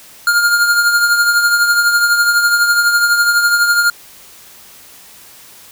square tone with tremolo, 1411 Hz, F6, 17 cents sharp, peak -8 dBFS, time 0.27-3.9 s, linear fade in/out 2 ms, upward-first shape triangle, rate 12 Hz, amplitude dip 55%, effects white hiss -40 dBFS RMS until 5.71 s

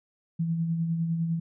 sine tone with tremolo, 165.6 Hz, E3, 8 cents sharp, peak -23 dBFS, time 0.39-1.4 s, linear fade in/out 10 ms, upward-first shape sine, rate 9.9 Hz, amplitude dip 40%, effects none

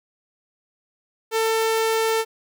sawtooth tone, 446.8 Hz, A4, 27 cents sharp, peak -15 dBFS, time 1.31-2.25 s, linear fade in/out 50 ms, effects none

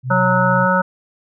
sine tone with vibrato, 127 Hz, B2, 49 cents sharp, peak -20 dBFS, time 0.03-0.68 s, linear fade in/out 50 ms, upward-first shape triangle, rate 2.4 Hz, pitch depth 26 cents each way
harmonic tone, 184.3 Hz, F#3, 7 cents flat, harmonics 1 / 3 / 5 / 7 / 8, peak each -19 / -19 / -19 / -19 / -19 dBFS, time 0.1-0.82 s, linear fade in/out 10 ms
effects none

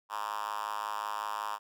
5% pulse tone with high-pass filter, 105.4 Hz, G#2, 26 cents sharp, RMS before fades -36 dBFS, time 0.09-1.59 s, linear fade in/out 50 ms, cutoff 1000 Hz, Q 4.2, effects none

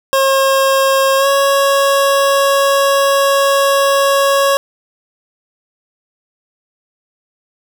25% pulse tone with pitch glide, 539 to 553.8 Hz, C#5 to C#5, -49 to -2 cents, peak -6 dBFS, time 0.13-4.57 s, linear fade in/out 0 ms, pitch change +47 cents, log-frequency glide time 1.17-1.27 s, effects none

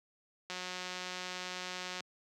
click train, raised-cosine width 0.2 ms, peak -23 dBFS, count 275, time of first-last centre 0.5-2.005 s, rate 182 Hz, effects high-pass 150 Hz 12 dB/octave

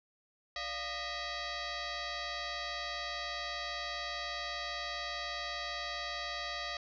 sine tone with frequency modulation, 1340 Hz, E6, 28 cents sharp, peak -36 dBFS, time 0.56-6.77 s, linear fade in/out 2 ms, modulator 641 Hz, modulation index 5.5, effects none

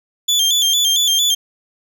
30% pulse tone with vibrato, 3322 Hz, G#7, in tune, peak -10 dBFS, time 0.28-1.35 s, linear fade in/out 10 ms, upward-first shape square, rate 4.4 Hz, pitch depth 71 cents each way, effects none

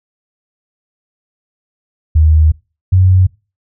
sine tone pair in turn, 78 / 92.96 Hz, D#2 / F#2, +5 / +9 cents, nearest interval minor third, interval 304 cents, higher second, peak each -5 dBFS, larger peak neither, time 2.15-2.52 / 2.92-3.27 s, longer first, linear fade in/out 10 ms, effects noise-tail reverb RT60 0.3 s tail -23 dB re dry

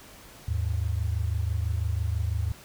sine tone pair together, 77.78 / 103.83 Hz, D#2 / G#2, 0 / 0 cents, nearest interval perfect fourth, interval 500 cents, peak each -27 / -28 dBFS, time 0.48-2.52 s, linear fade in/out 5 ms, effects pink hiss -49 dBFS RMS until 2.64 s

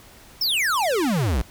square exponential sweep, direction down, 5588 to 52.1 Hz, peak -20 dBFS, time 0.41-1.42 s, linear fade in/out 5 ms, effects pink hiss -48 dBFS RMS until 1.5 s

